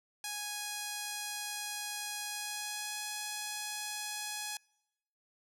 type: tone with pitch glide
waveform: 5% pulse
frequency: 830.6 to 838.8 Hz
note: G#5 to G#5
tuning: 0 to +17 cents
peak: -25 dBFS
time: 0.24-4.57 s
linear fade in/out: 2 ms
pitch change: +17 cents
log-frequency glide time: 2.25-2.99 s
effects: noise-tail reverb RT60 0.9 s tail -26 dB re dry